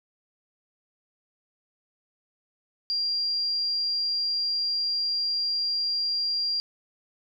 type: tone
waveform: sine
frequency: 4768 Hz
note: D8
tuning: 25 cents sharp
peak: -24 dBFS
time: 2.9-6.6 s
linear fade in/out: 0 ms
effects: 10-bit